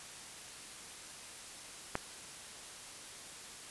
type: click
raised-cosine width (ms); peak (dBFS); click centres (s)
0.5; -17; 1.954
effects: white hiss -49 dBFS RMS until 3.7 s + resampled to 24000 Hz